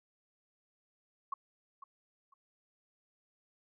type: tone with echo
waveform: sine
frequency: 1099 Hz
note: C#6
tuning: 15 cents flat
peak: -33 dBFS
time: 1.32-1.34 s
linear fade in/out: 5 ms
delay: 500 ms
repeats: 2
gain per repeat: -13 dB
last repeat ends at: 2.34 s
effects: none